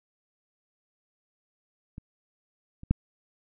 clicks, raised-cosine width 5 ms, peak -27 / -30 / -9 dBFS, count 3, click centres 1.981 / 2.834 / 2.91 s, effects none

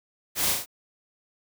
white noise with echo, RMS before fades -26 dBFS, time 0.35-0.55 s, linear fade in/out 50 ms, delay 37 ms, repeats 3, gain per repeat -3 dB, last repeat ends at 0.661 s, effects none

